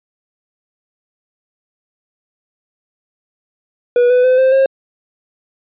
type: tone with pitch steps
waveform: triangle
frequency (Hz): 486.4 / 498.3 / 510.6 / 523.1 / 536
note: B4 / B4 / C5 / C5 / C5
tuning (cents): -26 / +15 / -42 / -1 / +42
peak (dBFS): -6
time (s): 3.96-4.66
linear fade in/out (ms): 2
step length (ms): 140
effects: resampled to 8000 Hz